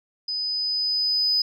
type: tone with level ramp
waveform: sine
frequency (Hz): 5000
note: D#8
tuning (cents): +8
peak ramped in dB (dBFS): -25 to -17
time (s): 0.28-1.42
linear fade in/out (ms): 5
effects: tanh soft clip ceiling -13 dBFS